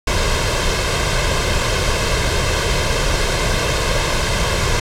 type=noise with comb filter; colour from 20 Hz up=pink; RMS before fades=-17 dBFS; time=0.07-4.8 s; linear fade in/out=5 ms; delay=1.9 ms; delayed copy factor=+0.6; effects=low-pass 7000 Hz 12 dB/octave